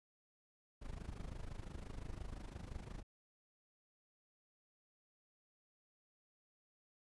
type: noise with amplitude modulation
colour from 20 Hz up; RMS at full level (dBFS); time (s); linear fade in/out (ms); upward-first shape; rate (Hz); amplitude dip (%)
brown; -44; 0.81-3.03; 20; sine; 25.8; 80
effects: resampled to 24000 Hz